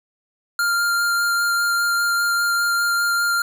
square tone with vibrato, 1396.9 Hz, F6, in tune, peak -18 dBFS, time 0.59-3.42 s, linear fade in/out 2 ms, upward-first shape sine, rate 5 Hz, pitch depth 9 cents each way, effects none

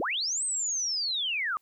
sine linear two-way sweep, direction up then down, 233.1 to 8372 to 1142 Hz, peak -27 dBFS, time 0-1.57 s, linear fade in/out 0 ms, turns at 0.44 s, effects white hiss -72 dBFS RMS until 1.61 s

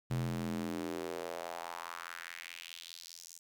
square tone with high-pass filter sweep, 42.42 Hz, F1, 50 cents flat, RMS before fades -41 dBFS, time 0.1-3.39 s, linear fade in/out 10 ms, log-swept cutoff 120 to 6900 Hz, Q 2.6, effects 11-bit

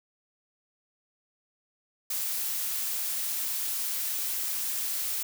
blue noise, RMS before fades -31 dBFS, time 2.1-5.23 s, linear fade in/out 5 ms, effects none

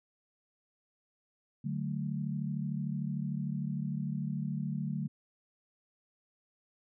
sine chord, D major, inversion none, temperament equal with one note detuned, 146.83 / 186.61 / 220 Hz, D3 / F#3 / A3, 0 / +15 / 0 cents, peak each -35 / -37 / -38 dBFS, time 1.64-5.08 s, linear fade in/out 10 ms, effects none

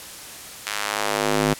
square tone with high-pass filter sweep, 51.91 Hz, G#1, in tune, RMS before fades -23 dBFS, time 0.66-1.54 s, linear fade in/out 10 ms, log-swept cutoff 1800 to 190 Hz, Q 0.84, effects white hiss -38 dBFS RMS until 1.59 s + low-pass 12000 Hz 12 dB/octave

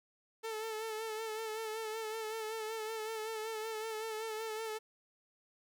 sawtooth tone with vibrato, 440 Hz, A4, in tune, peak -34 dBFS, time 0.43-4.79 s, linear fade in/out 20 ms, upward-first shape sine, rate 5.3 Hz, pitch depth 40 cents each way, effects none

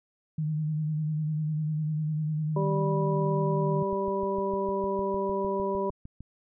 sine tone with vibrato, 153.9 Hz, D#3, 19 cents flat, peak -26 dBFS, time 0.38-3.83 s, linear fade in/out 5 ms, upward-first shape sine, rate 10 Hz, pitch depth 40 cents each way
harmonic tone, 195.8 Hz, G3, 2 cents flat, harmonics 1 / 2 / 3 / 5, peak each -34 / -29 / -33 / -32 dBFS, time 2.56-5.9 s, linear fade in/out 5 ms
click train, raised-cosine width 5 ms, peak -30 dBFS, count 16, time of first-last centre 3.93-6.206 s, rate 6.59 Hz
effects none

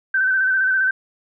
sine tone with vibrato, 1538 Hz, G6, 33 cents flat, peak -15 dBFS, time 0.14-0.91 s, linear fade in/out 5 ms, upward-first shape square, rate 15 Hz, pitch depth 30 cents each way, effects none

